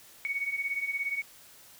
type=beating tone pair; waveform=sine; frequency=2217 / 2234 Hz; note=C#7 / C#7; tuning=0 / +13 cents; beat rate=17 Hz; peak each=-35 / -31 dBFS; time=0.25-1.22 s; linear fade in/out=0 ms; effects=white hiss -54 dBFS RMS until 1.79 s